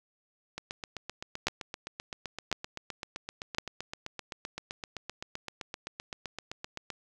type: two click trains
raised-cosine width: 0.2 ms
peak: -9 / -20 dBFS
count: 3 / 50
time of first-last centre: 1.47-3.584 / 0.58-6.903 s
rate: 0.946 / 7.75 Hz
effects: none